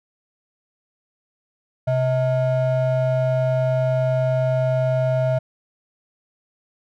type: ring-modulated tone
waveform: triangle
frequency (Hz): 384.9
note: G4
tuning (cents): -32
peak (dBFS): -12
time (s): 1.87-5.39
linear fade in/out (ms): 10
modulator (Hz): 255
effects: none